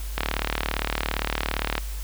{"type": "click train", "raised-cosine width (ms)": 0.3, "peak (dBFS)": -7, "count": 61, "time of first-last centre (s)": [0.18, 1.78], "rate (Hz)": 37.5, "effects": ["added 50 Hz sine -29 dBFS peak until 2.03 s", "white hiss -42 dBFS RMS until 2.03 s"]}